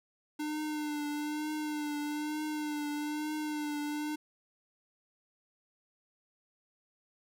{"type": "tone with vibrato", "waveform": "square", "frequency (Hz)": 300, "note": "D4", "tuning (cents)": 37, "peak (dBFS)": -34, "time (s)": [0.39, 4.16], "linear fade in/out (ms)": 10, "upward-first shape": "triangle", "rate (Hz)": 1.1, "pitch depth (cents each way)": 38, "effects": []}